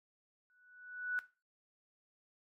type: tone with exponential growth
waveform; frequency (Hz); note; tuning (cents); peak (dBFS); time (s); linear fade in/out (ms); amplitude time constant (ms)
sine; 1480; F#6; 0; -31; 0.5-1.19; 0; 150
effects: noise-tail reverb RT60 0.3 s tail -17 dB re dry + AAC 48 kbps